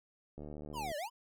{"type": "click train", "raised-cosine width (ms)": 2, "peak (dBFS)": -33, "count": 41, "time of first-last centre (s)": [0.38, 0.916], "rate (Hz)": 74.6}
{"type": "exponential two-way sweep", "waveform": "square", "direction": "down then up", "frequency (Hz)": [1071, 563, 1039], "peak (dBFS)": -38, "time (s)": [0.73, 1.1], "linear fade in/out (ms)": 50, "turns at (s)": 0.97}
{"effects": []}